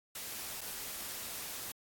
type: noise with dropouts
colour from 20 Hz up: white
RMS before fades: -42 dBFS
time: 0.15-1.72 s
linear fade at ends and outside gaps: 5 ms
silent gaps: 0.609-0.613 s
effects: AAC 64 kbps